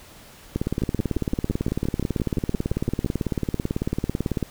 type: two click trains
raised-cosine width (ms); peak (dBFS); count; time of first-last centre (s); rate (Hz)
3; -10 / -12; 71 / 14; 0.56-4.427 / 0.82-3.061; 18.1 / 5.8
effects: pink hiss -47 dBFS RMS until 4.5 s